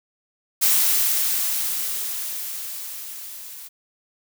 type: noise with level ramp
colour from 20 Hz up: blue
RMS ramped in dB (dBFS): -17 to -39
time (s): 0.61-3.69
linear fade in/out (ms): 20
effects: none